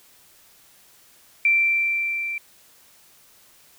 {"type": "tone with level ramp", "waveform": "sine", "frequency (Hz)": 2349, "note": "D7", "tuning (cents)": 0, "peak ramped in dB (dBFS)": [-14, -26], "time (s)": [1.45, 2.38], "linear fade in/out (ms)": 2, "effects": ["white hiss -54 dBFS RMS until 3.78 s"]}